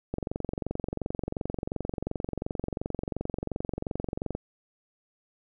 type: click train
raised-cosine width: 2 ms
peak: -17 dBFS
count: 97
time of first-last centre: 0.14-4.351 s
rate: 22.8 Hz
effects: none